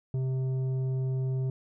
sine tone with tanh clipping, 130.81 Hz, C3, in tune, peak -28 dBFS, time 0.14-1.5 s, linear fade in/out 2 ms, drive 8 dB, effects none

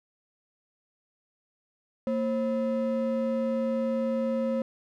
triangle ring-modulated tone, 381.5 Hz, G4, 47 cents flat, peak -20 dBFS, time 2.07-4.62 s, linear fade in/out 2 ms, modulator 152 Hz, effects none

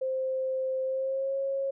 sine tone with pitch glide, 523.3 to 544.9 Hz, C5 to C#5, 0 to -30 cents, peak -27 dBFS, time 0.01-1.71 s, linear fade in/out 10 ms, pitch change +70 cents, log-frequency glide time 0.84-1.36 s, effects none

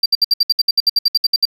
triangle tone bursts, 4708 Hz, D8, 3 cents sharp, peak -8 dBFS, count 16, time 0.03-1.454 s, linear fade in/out 5 ms, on 29 ms, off 64 ms, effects none

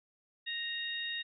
harmonic tone, 932.3 Hz, A#5, in tune, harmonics 2 / 3 / 4, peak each -39 / -42 / -38 dBFS, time 0.46-1.23 s, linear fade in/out 20 ms, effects none

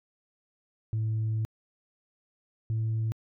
sine tone pair in turn, 110 / 111.21 Hz, A2 / A2, 0 / +19 cents, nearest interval unison, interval 19 cents, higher second, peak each -24 / -24 dBFS, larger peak neither, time 0.93-1.45 / 2.7-3.12 s, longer first, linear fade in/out 0 ms, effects tanh soft clip ceiling -24 dBFS

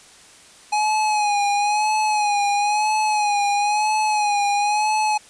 square tone with vibrato, 836 Hz, G#5, 11 cents sharp, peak -18 dBFS, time 0.72-5.18 s, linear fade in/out 10 ms, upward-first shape sine, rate 1 Hz, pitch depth 50 cents each way, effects white hiss -47 dBFS RMS until 5.29 s + resampled to 22050 Hz

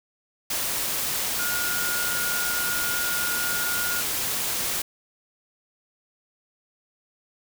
sine tone in noise, 1428 Hz, F6, 38 cents sharp, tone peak -28 dBFS, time 1.39-4.01 s, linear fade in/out 5 ms, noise white, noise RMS -27 dBFS, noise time 0.5-4.82 s, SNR -4 dB, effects none

